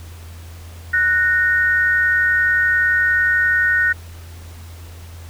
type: tone pair together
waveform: sine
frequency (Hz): 1480 / 1848.6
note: F#6 / A#6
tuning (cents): 0 / -15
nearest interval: major third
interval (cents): 385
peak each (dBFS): -16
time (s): 0.93-3.93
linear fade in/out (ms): 10
effects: added 84 Hz sine -34 dBFS peak until 5.29 s + pink hiss -44 dBFS RMS until 5.29 s